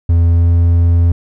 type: tone with pitch glide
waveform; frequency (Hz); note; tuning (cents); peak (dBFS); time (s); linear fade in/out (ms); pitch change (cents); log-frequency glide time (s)
triangle; 84.6 to 85.34; E2 to F2; +45 to -39; -5; 0.09-1.12; 5; +16; 0.29-0.5
effects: none